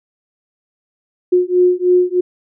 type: beating tone pair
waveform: sine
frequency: 358.9 / 362.1 Hz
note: F4 / F#4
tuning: +47 / -37 cents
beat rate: 3.2 Hz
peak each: -13 dBFS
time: 1.32-2.21 s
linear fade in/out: 10 ms
effects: none